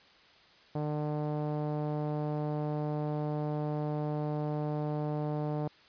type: tone with low-pass filter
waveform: sawtooth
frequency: 150 Hz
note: D3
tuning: 37 cents sharp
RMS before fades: -33 dBFS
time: 0.75-5.68 s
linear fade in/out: 5 ms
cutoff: 730 Hz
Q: 1.7
effects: white hiss -59 dBFS RMS until 5.88 s + resampled to 11025 Hz